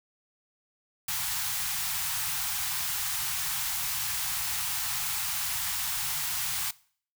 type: band-stop noise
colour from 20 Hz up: white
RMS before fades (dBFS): -31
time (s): 1.08-6.71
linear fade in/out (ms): 5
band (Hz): 170 to 730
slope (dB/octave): 96
effects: noise-tail reverb RT60 0.5 s tail -21 dB re dry